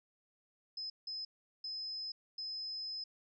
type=tone bursts at uneven times; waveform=sine; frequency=5100 Hz; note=D#8; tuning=42 cents sharp; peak=-39 dBFS; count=4; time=0.77-0.9 / 1.07-1.25 / 1.64-2.12 / 2.38-3.04 s; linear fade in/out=5 ms; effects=none